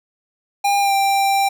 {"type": "tone with pitch glide", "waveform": "square", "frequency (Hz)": [804, 787.9], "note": ["G5", "G5"], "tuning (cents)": [44, 9], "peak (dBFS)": -15, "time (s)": [0.64, 1.49], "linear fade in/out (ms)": 10, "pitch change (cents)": -35, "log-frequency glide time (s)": [0.8, 0.93], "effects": []}